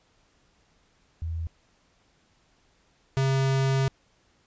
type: tone pair in turn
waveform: sine / square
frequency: 82.1 / 134.51 Hz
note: E2 / C3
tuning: -6 / +48 cents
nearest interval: major sixth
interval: 854 cents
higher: second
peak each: -28 / -22 dBFS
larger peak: second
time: 1.22-1.47 / 3.17-3.88 s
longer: second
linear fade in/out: 0 ms
effects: pink hiss -65 dBFS RMS until 4.46 s + resampled to 16000 Hz